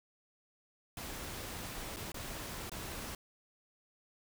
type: noise with dropouts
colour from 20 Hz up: pink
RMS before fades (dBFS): -43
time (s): 0.97-3.15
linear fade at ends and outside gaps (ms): 2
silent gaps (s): 1.963-1.968 / 2.119-2.143 / 2.696-2.717
effects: none